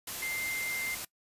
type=tone in noise; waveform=sine; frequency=2093 Hz; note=C7; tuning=in tune; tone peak=-33 dBFS; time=0.22-0.95 s; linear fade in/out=5 ms; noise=white; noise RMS=-38 dBFS; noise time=0.07-1.05 s; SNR=+2 dB; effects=noise-tail reverb RT60 0.1 s tail -21 dB re dry + resampled to 32000 Hz